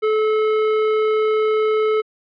sine tone with hard clipping, 432.6 Hz, A4, 29 cents flat, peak -17 dBFS, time 0.02-2.02 s, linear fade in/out 20 ms, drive 13 dB, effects low-pass 3000 Hz 12 dB/octave

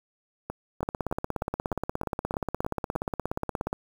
two click trains, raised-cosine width 1 ms, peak -14 / -18 dBFS, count 50 / 9, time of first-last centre 0.83-3.729 / 0.5-2.954 s, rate 16.9 / 3.26 Hz, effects 7-bit

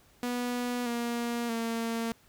sawtooth tone with pitch steps, 244.6 / 236.7 / 229 Hz, B3 / A#3 / A#3, -16 / +27 / -31 cents, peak -26 dBFS, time 0.23-2.12 s, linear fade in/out 0 ms, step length 630 ms, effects pink hiss -62 dBFS RMS until 2.28 s

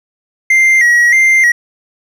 triangle tone with vibrato, 2000 Hz, B6, 21 cents sharp, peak -4 dBFS, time 0.5-1.52 s, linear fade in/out 5 ms, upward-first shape square, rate 1.6 Hz, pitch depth 79 cents each way, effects none

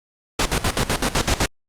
pink noise with tremolo, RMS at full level -18 dBFS, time 0.39-1.46 s, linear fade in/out 5 ms, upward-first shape square, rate 7.9 Hz, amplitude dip 80%, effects low-pass 9000 Hz 12 dB/octave + Opus 48 kbps

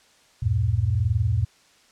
sine tone cluster, 73.3 / 92.1 / 113.7 Hz, D2 / F#2 / A#2, -3 / -7 / -43 cents, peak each -28 / -23 / -22 dBFS, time 0.42-1.45 s, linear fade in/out 10 ms, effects white hiss -57 dBFS RMS until 1.91 s + low-pass 7000 Hz 12 dB/octave

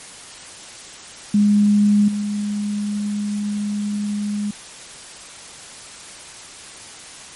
sine tone with level steps, 206.4 Hz, G#3, 10 cents flat, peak -11 / -20 dBFS, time 1.34-4.51 s, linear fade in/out 5 ms, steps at 2.08 s, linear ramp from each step 5 ms, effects white hiss -38 dBFS RMS until 7.35 s + MP3 48 kbps

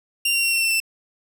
sawtooth tone with pitch steps, 2775 / 2754 / 2734 / 2713 / 2693 / 2673 Hz, F7 / F7 / F7 / E7 / E7 / E7, -12 / -25 / -37 / +49 / +36 / +23 cents, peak -15 dBFS, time 0.25-0.802 s, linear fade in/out 5 ms, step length 92 ms, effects none

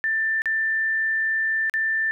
sine tone with dropouts, 1778 Hz, A6, 18 cents sharp, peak -20 dBFS, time 0.04-2.11 s, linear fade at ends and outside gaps 0 ms, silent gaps 0.419-0.457 / 1.697-1.739 s, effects none

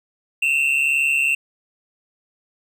triangle tone pair together, 2591 / 2733 Hz, E7 / F7, -30 / -38 cents, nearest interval minor second, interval 92 cents, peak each -20 / -16 dBFS, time 0.42-1.35 s, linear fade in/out 5 ms, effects none

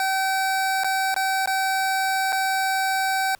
25% pulse tone with dropouts, 768 Hz, G5, 36 cents flat, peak -17 dBFS, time 0-3.35 s, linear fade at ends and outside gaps 1 ms, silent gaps 0.836-0.844 / 1.143-1.163 / 1.459-1.474 / 2.323-2.327 s, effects pink hiss -57 dBFS RMS until 3.39 s

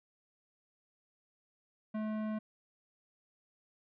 sine tone with tanh clipping, 215.7 Hz, A3, 34 cents flat, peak -36 dBFS, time 1.94-2.39 s, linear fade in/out 10 ms, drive 16 dB, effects none

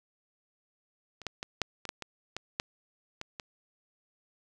clicks, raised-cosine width 0.2 ms, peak -28 / -16 / -19 / -10 / -22 / -16 / -21 / -18 / -12 / -20 / -21 dBFS, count 11, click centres 1.217 / 1.267 / 1.429 / 1.617 / 1.853 / 1.891 / 2.023 / 2.366 / 2.599 / 3.214 / 3.398 s, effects none

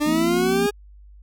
40% pulse linear sweep, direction up, 293.7 to 415.3 Hz, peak -18 dBFS, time 0-0.71 s, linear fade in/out 20 ms
sine chord, F suspended fourth, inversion none, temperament equal with one note detuned, 174.61 / 233.1 / 265.1 Hz, F3 / Bb3 / C4, 0 / 0 / +23 cents, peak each -28 / -24 / -28 dBFS, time 0.06-0.67 s, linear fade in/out 5 ms
effects added 50 Hz sine -43 dBFS peak until 1.22 s

